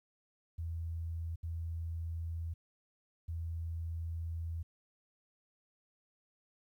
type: tone bursts at uneven times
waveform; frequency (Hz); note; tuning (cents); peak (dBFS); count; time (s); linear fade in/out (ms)
sine; 82.8; E2; +8; -36; 3; 0.58-1.36 / 1.43-2.54 / 3.28-4.63; 10
effects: 12-bit